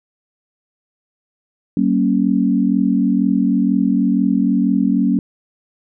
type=chord; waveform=sine; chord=G diminished; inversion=none; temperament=equal with one note detuned; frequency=190.97 / 233.1 / 277.2 Hz; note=G3 / Bb3 / Db4; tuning=-45 / 0 / 0 cents; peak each=-17 dBFS; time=1.77-5.19 s; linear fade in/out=2 ms; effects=none